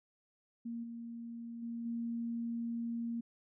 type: tone with level steps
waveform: sine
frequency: 233.1 Hz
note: A#3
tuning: in tune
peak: -38 / -42 / -38 / -35 dBFS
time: 0.65-3.21 s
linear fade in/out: 10 ms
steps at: 0.83 / 1.62 / 1.85 s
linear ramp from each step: 10 ms
effects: none